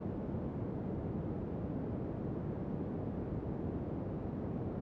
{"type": "band-pass noise", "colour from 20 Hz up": "pink", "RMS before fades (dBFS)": -39, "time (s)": [0, 4.81], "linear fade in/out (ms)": 20, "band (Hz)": [100, 400], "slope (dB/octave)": 12, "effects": []}